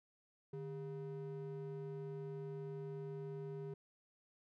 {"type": "ring-modulated tone", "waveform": "triangle", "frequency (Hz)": 277.2, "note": "C#4", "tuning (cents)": 0, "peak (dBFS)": -38, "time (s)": [0.53, 3.74], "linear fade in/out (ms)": 5, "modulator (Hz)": 126, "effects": []}